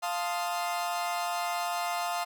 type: chord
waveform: 40% pulse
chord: F dominant seventh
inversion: none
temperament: equal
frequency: 698.5 / 880 / 1046.5 / 1244.5 Hz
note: F5 / A5 / C6 / Eb6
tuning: 0 / 0 / 0 / 0 cents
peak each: -31 / -36 / -37 / -37 dBFS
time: 0.02-2.25 s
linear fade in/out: 20 ms
effects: none